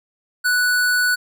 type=tone; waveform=square; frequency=1480 Hz; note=F#6; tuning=in tune; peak=-16 dBFS; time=0.44-1.16 s; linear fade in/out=20 ms; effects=none